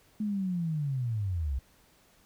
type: linear sweep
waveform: sine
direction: down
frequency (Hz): 215.9 to 61.5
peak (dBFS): -28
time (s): 0.2-1.59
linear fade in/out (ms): 5
effects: pink hiss -63 dBFS RMS until 2.25 s